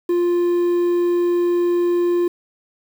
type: tone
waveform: triangle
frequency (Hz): 349.6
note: F4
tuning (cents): +2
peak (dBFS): -13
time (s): 0.09-2.28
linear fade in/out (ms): 5
effects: 7-bit